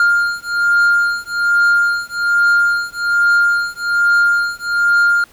triangle beating tone pair, 1404 / 1405.2 Hz, F6 / F6, +9 / +10 cents, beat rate 1.2 Hz, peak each -13 dBFS, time 0-5.24 s, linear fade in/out 2 ms, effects pink hiss -47 dBFS RMS until 5.32 s

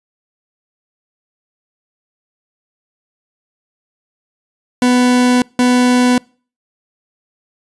40% pulse tone bursts at uneven times, 248.1 Hz, B3, 8 cents sharp, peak -8 dBFS, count 2, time 4.82-5.42 / 5.59-6.18 s, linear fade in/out 2 ms, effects noise-tail reverb RT60 0.4 s tail -26 dB re dry + resampled to 24000 Hz

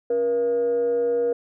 sine tone with frequency modulation, 477.5 Hz, A#4, 42 cents sharp, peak -18 dBFS, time 0.1-1.33 s, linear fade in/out 5 ms, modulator 200 Hz, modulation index 0.3, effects tanh soft clip ceiling -15 dBFS

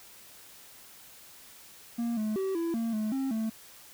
triangle tone with pitch steps, 234.6 / 215 / 383.8 / 334.7 / 228.7 / 215.2 / 268.3 / 221.3 Hz, A#3 / A3 / G4 / E4 / A#3 / A3 / C4 / A3, +11 / -40 / -37 / +26 / -33 / -38 / +44 / +10 cents, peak -26 dBFS, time 1.98-3.5 s, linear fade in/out 10 ms, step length 190 ms, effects white hiss -52 dBFS RMS until 3.93 s

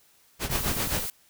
pink noise with tremolo, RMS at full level -26 dBFS, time 0.39-1.07 s, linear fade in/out 50 ms, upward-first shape triangle, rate 7.6 Hz, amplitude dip 85%
click train, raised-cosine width 5 ms, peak -22 dBFS, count 11, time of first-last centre 0.45-0.979 s, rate 18.9 Hz
blue noise, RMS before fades -33 dBFS, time 0.51-1.1 s, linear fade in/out 2 ms
effects white hiss -61 dBFS RMS until 1.29 s

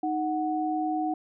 sine tone pair together, 311.1 / 739.9 Hz, D#4 / F#5, 0 / 0 cents, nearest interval octave + minor third, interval 1500 cents, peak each -28 dBFS, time 0.03-1.14 s, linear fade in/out 5 ms, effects none

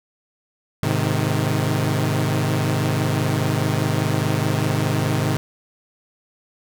sawtooth chord, Ab major, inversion none, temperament equal with one note detuned, 105.76 / 130.81 / 155.56 Hz, Ab2 / C3 / Eb3, +32 / 0 / 0 cents, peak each -19 dBFS, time 0.83-5.37 s, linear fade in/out 0 ms, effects none

